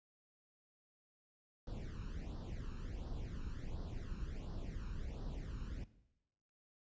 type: noise with flanger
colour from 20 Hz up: brown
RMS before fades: -44 dBFS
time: 1.67-5.84 s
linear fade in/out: 2 ms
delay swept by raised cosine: 0.21 to 0.75 ms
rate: 1.4 Hz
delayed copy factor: +0.85
effects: noise-tail reverb RT60 0.9 s tail -17 dB re dry + resampled to 16000 Hz